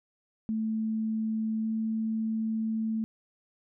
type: tone pair in turn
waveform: sine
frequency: 220 / 221.4 Hz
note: A3 / A3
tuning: 0 / +11 cents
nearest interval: unison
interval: 11 cents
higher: second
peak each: -27 dBFS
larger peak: neither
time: 0.49-1.64 / 1.64-3.04 s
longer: second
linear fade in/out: 0 ms
effects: none